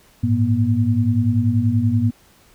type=tone cluster; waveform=sine; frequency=102 / 112.4 / 240.2 Hz; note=G#2 / A2 / B3; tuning=-31 / +37 / -48 cents; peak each=-19 dBFS; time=0.23-2.11 s; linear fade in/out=10 ms; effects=pink hiss -53 dBFS RMS until 2.54 s